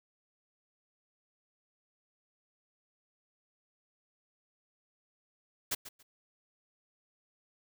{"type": "noise with echo", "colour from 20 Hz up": "white", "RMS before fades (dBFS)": -32, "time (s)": [5.71, 5.75], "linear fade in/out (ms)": 10, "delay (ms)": 140, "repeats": 2, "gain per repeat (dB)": -14, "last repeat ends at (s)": 6.03, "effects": []}